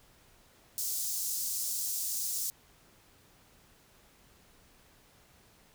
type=high-pass noise; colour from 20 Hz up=pink; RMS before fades=-34 dBFS; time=0.78-2.5 s; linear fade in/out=0 ms; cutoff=5700 Hz; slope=24 dB/octave; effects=pink hiss -62 dBFS RMS until 5.74 s